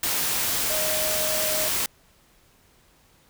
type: tone in noise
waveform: sine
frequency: 622.3 Hz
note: D#5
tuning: in tune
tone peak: -29 dBFS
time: 0.7-1.68 s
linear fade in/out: 2 ms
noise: white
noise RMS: -25 dBFS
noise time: 0.03-1.86 s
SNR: -7 dB
effects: pink hiss -59 dBFS RMS until 3.29 s